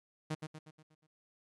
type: tone with echo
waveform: sawtooth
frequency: 155.56 Hz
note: D#3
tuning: in tune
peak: -30 dBFS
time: 0.3-0.35 s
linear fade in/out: 10 ms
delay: 120 ms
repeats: 6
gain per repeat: -6 dB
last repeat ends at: 1.07 s
effects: low-pass 10000 Hz 12 dB/octave + AAC 32 kbps